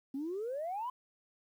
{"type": "exponential sweep", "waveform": "sine", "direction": "up", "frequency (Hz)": [261.6, 1035], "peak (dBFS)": -34, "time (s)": [0.14, 0.9], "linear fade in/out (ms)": 5, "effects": ["tanh soft clip ceiling -31 dBFS", "11-bit"]}